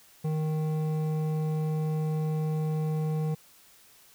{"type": "tone with hard clipping", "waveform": "triangle", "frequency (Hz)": 155.56, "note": "D#3", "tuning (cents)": 0, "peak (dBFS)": -28, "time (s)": [0.24, 3.35], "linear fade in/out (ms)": 10, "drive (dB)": 14, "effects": ["white hiss -57 dBFS RMS until 4.14 s"]}